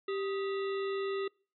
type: harmonic tone with a mistuned harmonic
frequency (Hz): 392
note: G4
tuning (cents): 0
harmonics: 1 / 3 / 5 / 7 / 9 / 10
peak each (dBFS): -32 / -42 / -46 / -49 / -51 / -52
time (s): 0.08-1.28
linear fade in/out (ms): 5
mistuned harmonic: 3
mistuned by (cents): +110
effects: noise-tail reverb RT60 0.4 s tail -26 dB re dry